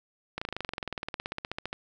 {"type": "slowing click train", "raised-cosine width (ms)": 0.3, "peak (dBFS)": -17, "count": 27, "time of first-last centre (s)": [0.38, 1.729], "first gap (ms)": 35, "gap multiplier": 1.03, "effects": []}